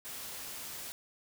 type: noise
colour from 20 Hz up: white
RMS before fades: -43 dBFS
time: 0.05-0.92 s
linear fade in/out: 0 ms
effects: none